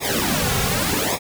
pink noise with flanger, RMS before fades -21 dBFS, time 0-1.19 s, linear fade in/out 50 ms, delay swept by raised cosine 0.67 to 3.37 ms, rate 0.86 Hz, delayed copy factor -1, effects none

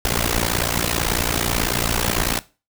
pink noise with amplitude modulation, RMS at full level -17 dBFS, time 0.05-2.39 s, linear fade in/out 0 ms, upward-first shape sine, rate 58.2 Hz, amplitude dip 95%, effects noise-tail reverb RT60 0.3 s tail -18 dB re dry

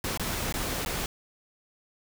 pink noise with dropouts, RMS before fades -31 dBFS, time 0.04-1.06 s, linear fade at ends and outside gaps 1 ms, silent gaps 0.175-0.196 / 0.525-0.54 / 0.85-0.86 s, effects none

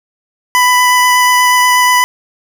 25% pulse tone with vibrato, 994 Hz, B5, 11 cents sharp, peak -3 dBFS, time 0.55-2.04 s, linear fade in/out 0 ms, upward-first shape triangle, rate 8.3 Hz, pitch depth 11 cents each way, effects none

